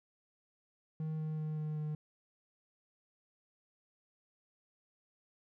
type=tone with pitch steps; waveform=triangle; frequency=156.9 / 155.73 / 154.56 / 153.4 / 152.26 Hz; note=D#3 / D#3 / D#3 / D#3 / D#3; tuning=+15 / +2 / -11 / -24 / -37 cents; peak=-33 dBFS; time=1-1.95 s; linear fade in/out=2 ms; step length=190 ms; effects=none